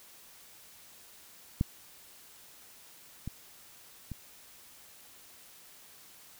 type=clicks; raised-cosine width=5 ms; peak=-14 / -24 / -26 dBFS; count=3; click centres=1.611 / 3.276 / 4.117 s; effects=white hiss -55 dBFS RMS until 6.39 s